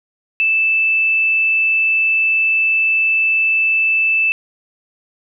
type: tone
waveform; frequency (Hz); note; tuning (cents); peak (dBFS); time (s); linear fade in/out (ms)
sine; 2637; E7; 0; -12; 0.4-4.32; 0
effects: none